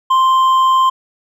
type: tone with hard clipping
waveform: sine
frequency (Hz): 1046.5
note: C6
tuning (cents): 0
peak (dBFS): -10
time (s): 0.1-0.9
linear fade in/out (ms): 10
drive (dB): 4
effects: none